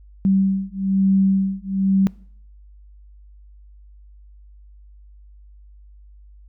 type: beating tone pair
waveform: sine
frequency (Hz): 192.7 / 193.8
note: G3 / G3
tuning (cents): -29 / -20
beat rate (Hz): 1.1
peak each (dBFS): -19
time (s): 0.25-2.07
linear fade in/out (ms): 0
effects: noise-tail reverb RT60 0.6 s tail -23 dB re dry + added 50 Hz sine -43 dBFS peak until 6.48 s